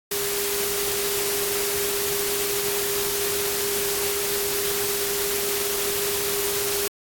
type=tone in noise; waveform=sine; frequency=403.9 Hz; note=G#4; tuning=48 cents flat; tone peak=-28 dBFS; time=0.11-6.88 s; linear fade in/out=5 ms; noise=white; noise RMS=-26 dBFS; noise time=0.11-6.88 s; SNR=-5 dB; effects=AAC 64 kbps